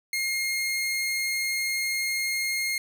sawtooth tone, 2136 Hz, C7, 35 cents sharp, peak -22 dBFS, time 0.13-2.78 s, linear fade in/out 2 ms, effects none

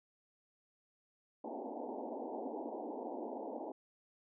pink band-pass noise, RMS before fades -43 dBFS, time 1.44-3.72 s, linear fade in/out 5 ms, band 230 to 920 Hz, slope 96 dB/octave, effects none

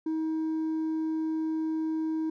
triangle tone with hard clipping, 317.5 Hz, D#4, 35 cents sharp, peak -26 dBFS, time 0.06-2.3 s, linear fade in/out 5 ms, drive 1 dB, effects none

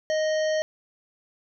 harmonic tone, 622.3 Hz, D#5, in tune, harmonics 1 / 3 / 5 / 7 / 9 / 10, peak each -22 / -33 / -39 / -42 / -41 / -45 dBFS, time 0.1-0.62 s, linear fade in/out 0 ms, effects none

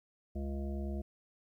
harmonic tone, 69.3 Hz, C#2, in tune, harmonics 1 / 3 / 5 / 7 / 9 / 10, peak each -36 / -41 / -45 / -54 / -49 / -55 dBFS, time 0.35-1.02 s, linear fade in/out 10 ms, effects 12-bit

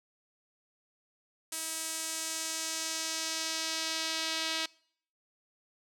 sawtooth tone with band-pass filter sweep, 321.9 Hz, E4, 41 cents flat, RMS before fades -35 dBFS, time 1.52-4.66 s, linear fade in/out 5 ms, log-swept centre 9000 to 4000 Hz, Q 1.5, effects noise-tail reverb RT60 0.6 s tail -24 dB re dry

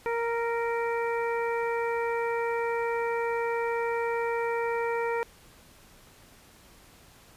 harmonic tone with a mistuned harmonic, 466.2 Hz, A#4, in tune, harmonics 1 / 2 / 3 / 4 / 5, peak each -28 / -32 / -38 / -38 / -39 dBFS, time 0.06-5.23 s, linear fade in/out 0 ms, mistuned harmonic 3, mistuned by -16 cents, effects pink hiss -55 dBFS RMS until 7.36 s + resampled to 32000 Hz

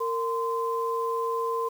sine tone pair together, 460 / 1032.7 Hz, A#4 / C6, -23 / -23 cents, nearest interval octave + major second, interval 1400 cents, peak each -28 dBFS, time 0-1.69 s, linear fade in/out 10 ms, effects 8-bit

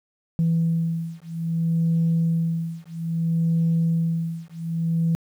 sine beating tone pair, 165 / 165.61 Hz, E3 / E3, +2 / +8 cents, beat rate 0.61 Hz, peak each -22 / -22 dBFS, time 0.39-5.15 s, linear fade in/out 0 ms, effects tanh soft clip ceiling -14 dBFS + 9-bit

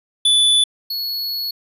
square tone pair in turn, 3476 / 4371 Hz, A7 / C#8, -22 / -25 cents, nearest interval major third, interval 397 cents, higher second, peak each -12 / -22 dBFS, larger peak first, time 0.25-0.64 / 0.9-1.51 s, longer second, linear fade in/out 5 ms, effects resampled to 32000 Hz

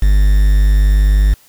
triangle tone with quantisation, 50.2 Hz, G1, 42 cents sharp, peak -5 dBFS, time 0.02-1.34 s, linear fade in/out 5 ms, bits 5, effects white hiss -48 dBFS RMS until 1.48 s

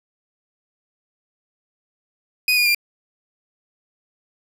30% pulse tone with pitch steps, 2489 / 2439 / 2390 Hz, D#7 / D#7 / D7, 0 / -35 / +30 cents, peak -12 dBFS, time 2.48-2.747 s, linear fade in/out 2 ms, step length 89 ms, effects none

